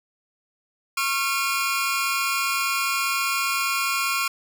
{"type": "tone cluster", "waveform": "sawtooth", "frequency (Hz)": [1093, 1375, 2426], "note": ["C#6", "F6", "D#7"], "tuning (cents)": [-25, -27, -44], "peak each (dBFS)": -23, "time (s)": [0.97, 4.28], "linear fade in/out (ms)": 5, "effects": []}